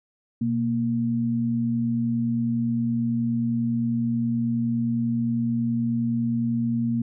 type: tone pair together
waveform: sine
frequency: 123.48 / 233.1 Hz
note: B2 / A#3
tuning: 0 / 0 cents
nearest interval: major seventh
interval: 1100 cents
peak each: -28 / -22 dBFS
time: 0.41-7.02 s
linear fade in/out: 5 ms
effects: none